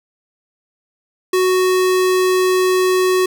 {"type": "tone", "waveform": "square", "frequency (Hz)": 370, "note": "F#4", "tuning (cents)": 0, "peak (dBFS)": -13, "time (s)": [1.33, 3.26], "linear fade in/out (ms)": 5, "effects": []}